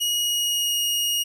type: tone with pitch glide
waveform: sawtooth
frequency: 2895 to 2870 Hz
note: F#7 to F7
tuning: -38 to +47 cents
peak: -18 dBFS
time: 0-1.24 s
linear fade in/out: 20 ms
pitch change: -15 cents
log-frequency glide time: 0.22-0.81 s
effects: none